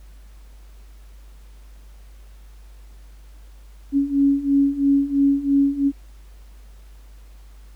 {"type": "beating tone pair", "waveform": "sine", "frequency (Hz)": [277.2, 280.2], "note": ["C#4", "C#4"], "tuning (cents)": [0, 19], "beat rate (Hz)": 3, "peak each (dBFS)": [-20, -17], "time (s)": [3.92, 5.92], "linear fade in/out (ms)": 50, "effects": ["added 50 Hz sine -41 dBFS peak until 7.75 s", "pink hiss -57 dBFS RMS until 7.75 s"]}